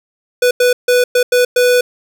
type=tone bursts at uneven times; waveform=square; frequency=493.9 Hz; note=B4; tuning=in tune; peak=-9 dBFS; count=6; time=0.42-0.51 / 0.6-0.73 / 0.88-1.04 / 1.15-1.23 / 1.32-1.45 / 1.56-1.81 s; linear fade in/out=5 ms; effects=none